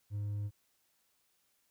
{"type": "tone with hard clipping", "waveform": "sine", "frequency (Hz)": 102.8, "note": "G#2", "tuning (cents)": -17, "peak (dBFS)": -35, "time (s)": [0.1, 0.51], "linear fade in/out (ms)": 50, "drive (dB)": 2, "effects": ["white hiss -75 dBFS RMS until 1.7 s"]}